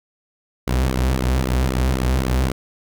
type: tone with flanger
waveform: sawtooth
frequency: 64.2 Hz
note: C2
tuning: 32 cents flat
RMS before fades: -19 dBFS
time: 0.67-2.52 s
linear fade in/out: 5 ms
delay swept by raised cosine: 1.1 to 6.9 ms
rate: 3.8 Hz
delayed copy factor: -0.7
effects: none